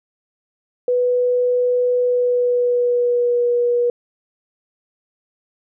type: tone with pitch glide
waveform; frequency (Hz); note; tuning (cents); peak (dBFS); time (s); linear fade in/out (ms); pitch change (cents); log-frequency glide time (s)
sine; 493.9 to 482.1; B4 to B4; 0 to -42; -14; 0.88-3.9; 2; -42; 2-3.46
effects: none